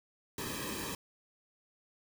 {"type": "noise with comb filter", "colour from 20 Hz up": "pink", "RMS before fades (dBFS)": -39, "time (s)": [0.38, 0.95], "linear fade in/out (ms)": 2, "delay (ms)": 1.4, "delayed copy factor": -1, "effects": []}